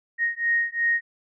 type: beating tone pair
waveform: sine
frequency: 1864.7 / 1867.5 Hz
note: A#6 / A#6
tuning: 0 / +3 cents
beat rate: 2.8 Hz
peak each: -24 dBFS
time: 0.18-1.01 s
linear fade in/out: 50 ms
effects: none